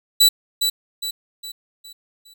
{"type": "tone with echo", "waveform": "sawtooth", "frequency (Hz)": 3951, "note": "B7", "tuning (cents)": 0, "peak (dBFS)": -7, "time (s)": [0.2, 0.29], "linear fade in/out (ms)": 10, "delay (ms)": 410, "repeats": 5, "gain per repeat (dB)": -7, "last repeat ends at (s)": 2.34, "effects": []}